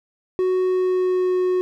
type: tone with pitch glide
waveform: triangle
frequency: 370 to 366 Hz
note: F#4 to F#4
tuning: 0 to -19 cents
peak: -15 dBFS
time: 0.39-1.61 s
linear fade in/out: 0 ms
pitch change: -19 cents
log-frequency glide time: 0.61-1.36 s
effects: none